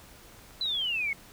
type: clicks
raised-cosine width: 0.5 ms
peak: -37 dBFS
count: 8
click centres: 0.323 / 0.39 / 0.508 / 0.605 / 0.658 / 0.713 / 0.753 / 0.815 s
type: exponential sweep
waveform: sine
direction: down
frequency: 4058 to 2158 Hz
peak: -27 dBFS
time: 0.61-1.13 s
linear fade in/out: 2 ms
effects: pink hiss -52 dBFS RMS until 1.32 s